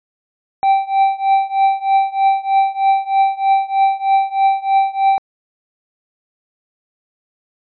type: tone with tremolo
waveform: triangle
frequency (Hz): 780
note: G5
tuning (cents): -9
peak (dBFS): -6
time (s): 0.63-5.18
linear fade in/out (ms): 0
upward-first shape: triangle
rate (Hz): 3.2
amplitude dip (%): 95
effects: resampled to 11025 Hz